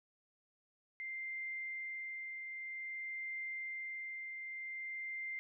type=tone with tremolo; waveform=sine; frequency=2093 Hz; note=C7; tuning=in tune; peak=-39 dBFS; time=1-5.39 s; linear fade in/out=0 ms; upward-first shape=triangle; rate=0.52 Hz; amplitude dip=35%; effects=none